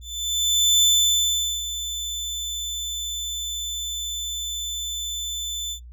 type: tone with ADSR envelope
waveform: 30% pulse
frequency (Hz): 3522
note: A7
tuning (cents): +1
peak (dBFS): -11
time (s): 0.01-5.8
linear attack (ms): 810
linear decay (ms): 800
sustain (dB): -13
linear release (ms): 85
effects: noise-tail reverb RT60 0.1 s tail -17 dB re dry + added 60 Hz sine -39 dBFS peak until 5.92 s